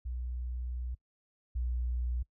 sine tone pair in turn, 61.4 / 60.84 Hz, B1 / B1, -9 / -25 cents, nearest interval unison, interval 16 cents, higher first, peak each -34 / -30 dBFS, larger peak second, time 0.05-0.95 / 1.55-2.23 s, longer first, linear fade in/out 10 ms, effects noise-tail reverb RT60 0.1 s tail -22 dB re dry

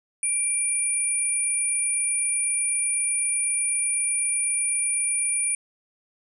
sine tone pair together, 2366 / 9464 Hz, D7 / D9, +12 / +12 cents, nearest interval 2 octaves, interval 2400 cents, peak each -31 / -22 dBFS, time 0.23-5.55 s, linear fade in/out 2 ms, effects none

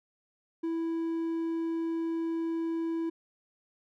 triangle tone, 329.6 Hz, E4, in tune, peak -27 dBFS, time 0.63-3.1 s, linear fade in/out 10 ms, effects none

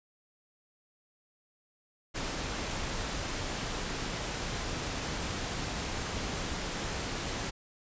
pink noise, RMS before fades -35 dBFS, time 2.14-7.51 s, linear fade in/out 20 ms, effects resampled to 16000 Hz

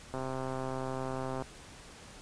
click train, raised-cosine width 1 ms, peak -23 dBFS, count 169, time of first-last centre 0.14-1.422 s, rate 131 Hz, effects pink hiss -51 dBFS RMS until 2.21 s + resampled to 22050 Hz

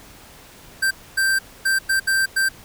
square tone bursts at uneven times, 1568 Hz, G6, in tune, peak -17 dBFS, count 6, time 0.82-0.91 / 1.17-1.39 / 1.65-1.79 / 1.89-2 / 2.07-2.26 / 2.36-2.49 s, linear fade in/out 10 ms, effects pink hiss -45 dBFS RMS until 2.64 s

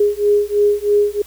sine beating tone pair, 411 / 414.1 Hz, G#4 / G#4, -18 / -5 cents, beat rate 3.1 Hz, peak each -15 dBFS, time 0-1.22 s, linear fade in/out 5 ms, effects added 60 Hz sine -44 dBFS peak until 1.26 s + white hiss -43 dBFS RMS until 1.26 s

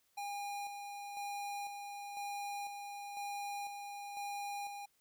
square tone with tremolo, 811 Hz, G#5, 41 cents flat, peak -40 dBFS, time 0.17-4.86 s, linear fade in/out 10 ms, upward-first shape square, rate 1 Hz, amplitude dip 40%, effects white hiss -75 dBFS RMS until 5 s

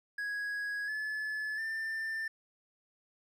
triangle tone with pitch steps, 1661.2 / 1722.8 / 1786.6 Hz, G#6 / A6 / A6, 0 / -37 / +26 cents, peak -32 dBFS, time 0.18-2.28 s, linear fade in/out 5 ms, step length 700 ms, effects none

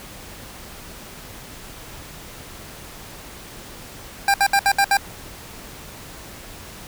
25% pulse tone bursts, 796 Hz, G5, 26 cents sharp, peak -10 dBFS, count 6, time 4.28-4.97 s, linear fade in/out 2 ms, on 60 ms, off 66 ms, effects pink hiss -39 dBFS RMS until 6.87 s

